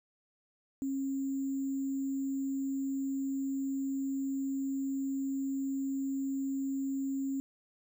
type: tone with sample-and-hold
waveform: sine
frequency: 271.5 Hz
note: C#4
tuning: 36 cents flat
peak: -31 dBFS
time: 0.82-7.4 s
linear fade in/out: 0 ms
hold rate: 7350 Hz
effects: none